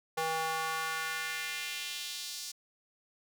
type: tone with high-pass filter sweep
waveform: square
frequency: 160.6 Hz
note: E3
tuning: 45 cents flat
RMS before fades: -36 dBFS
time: 0.17-2.52 s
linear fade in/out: 10 ms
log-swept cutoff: 650 to 5200 Hz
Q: 1.7
effects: none